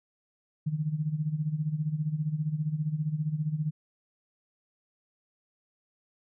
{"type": "tone with tremolo", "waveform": "sine", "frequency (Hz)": 153.1, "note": "D#3", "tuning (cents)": -28, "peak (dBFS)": -24, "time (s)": [0.66, 3.71], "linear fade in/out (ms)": 10, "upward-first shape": "sine", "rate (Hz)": 15, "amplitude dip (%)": 75, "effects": []}